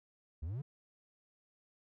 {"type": "exponential sweep", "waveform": "triangle", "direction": "up", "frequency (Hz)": [69.5, 152.4], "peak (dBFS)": -35, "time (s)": [0.42, 0.62], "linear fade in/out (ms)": 10, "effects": []}